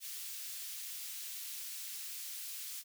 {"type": "high-pass noise", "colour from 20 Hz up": "white", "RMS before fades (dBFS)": -44, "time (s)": [0, 2.84], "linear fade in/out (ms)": 50, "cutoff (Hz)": 2600, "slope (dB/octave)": 12, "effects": []}